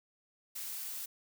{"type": "noise", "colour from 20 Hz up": "blue", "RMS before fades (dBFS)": -41, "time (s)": [0.55, 1.06], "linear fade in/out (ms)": 10, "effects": []}